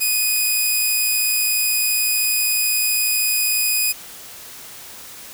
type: tone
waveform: 5% pulse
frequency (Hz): 2489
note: D#7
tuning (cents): 0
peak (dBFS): -7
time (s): 0-3.93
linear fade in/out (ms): 20
effects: white hiss -38 dBFS RMS until 5.33 s